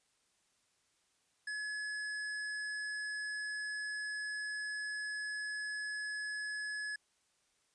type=tone with hard clipping; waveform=sine; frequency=1699 Hz; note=G#6; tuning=39 cents sharp; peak=-39 dBFS; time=1.47-6.96 s; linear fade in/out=5 ms; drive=15 dB; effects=white hiss -75 dBFS RMS until 7.74 s + resampled to 22050 Hz